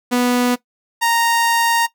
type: tone pair in turn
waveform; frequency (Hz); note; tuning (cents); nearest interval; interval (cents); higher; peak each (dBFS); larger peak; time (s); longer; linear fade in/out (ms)
sawtooth; 246.1 / 929.1; B3 / A#5; -6 / -6; octave + major seventh; 2300; second; -10; neither; 0.11-0.56 / 1.01-1.87; second; 20
effects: noise-tail reverb RT60 0.1 s tail -17 dB re dry